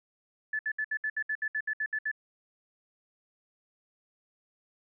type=tone bursts; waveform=sine; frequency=1735 Hz; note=A6; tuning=25 cents flat; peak=-28 dBFS; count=13; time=0.53-2.115 s; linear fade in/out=5 ms; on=61 ms; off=66 ms; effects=none